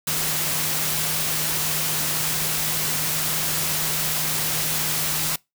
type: tone in noise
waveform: sine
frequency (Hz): 156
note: D#3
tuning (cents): +5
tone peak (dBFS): -34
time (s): 0.07-5.36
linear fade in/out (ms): 5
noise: white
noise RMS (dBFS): -24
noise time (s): 0.07-5.36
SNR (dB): -13
effects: noise-tail reverb RT60 0.2 s tail -24 dB re dry